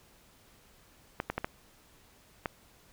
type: clicks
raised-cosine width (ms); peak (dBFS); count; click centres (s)
0.5; -16; 5; 1.201 / 1.3 / 1.38 / 1.445 / 2.458
effects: pink hiss -61 dBFS RMS until 2.92 s